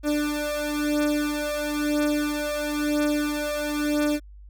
30% pulse beating tone pair, 295.9 / 296.9 Hz, D4 / D4, +13 / +19 cents, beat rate 1 Hz, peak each -23 / -24 dBFS, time 0.03-4.2 s, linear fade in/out 50 ms, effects added 50 Hz sine -42 dBFS peak until 4.49 s

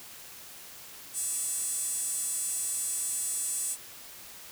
square tone with high-pass filter, 378.5 Hz, F#4, 39 cents sharp, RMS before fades -32 dBFS, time 1.13-3.77 s, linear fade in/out 50 ms, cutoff 8400 Hz, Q 5.6, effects white hiss -47 dBFS RMS until 4.51 s

